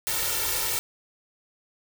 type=noise with comb filter; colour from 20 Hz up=white; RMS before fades=-27 dBFS; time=0.07-0.79 s; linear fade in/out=0 ms; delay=2.2 ms; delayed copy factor=+0.95; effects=none